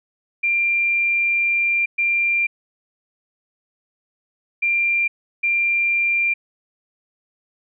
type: tone bursts at uneven times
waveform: sine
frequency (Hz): 2380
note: D7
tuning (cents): +22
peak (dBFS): -16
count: 4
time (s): 0.43-1.86 / 1.98-2.47 / 4.62-5.08 / 5.43-6.34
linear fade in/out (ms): 10
effects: none